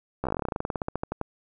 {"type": "slowing click train", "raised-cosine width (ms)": 1, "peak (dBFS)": -14, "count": 24, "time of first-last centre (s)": [0.24, 1.213], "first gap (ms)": 14, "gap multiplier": 1.09, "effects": []}